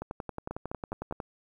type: two click trains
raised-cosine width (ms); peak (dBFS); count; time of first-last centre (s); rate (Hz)
1; -21 / -21; 4 / 14; 0.51-1.125 / 0.02-1.202; 4.88 / 11
effects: 10-bit